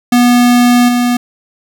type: tone with level steps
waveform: square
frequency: 243.6 Hz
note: B3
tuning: 24 cents flat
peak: -6 / -10 dBFS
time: 0.12-1.17 s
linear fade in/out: 5 ms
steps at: 0.88 s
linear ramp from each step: 10 ms
effects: none